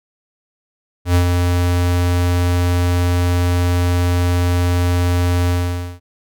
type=tone with ADSR envelope; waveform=square; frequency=88.3 Hz; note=F2; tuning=20 cents sharp; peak=-10 dBFS; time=1.05-6 s; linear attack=100 ms; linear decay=93 ms; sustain=-4 dB; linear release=510 ms; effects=none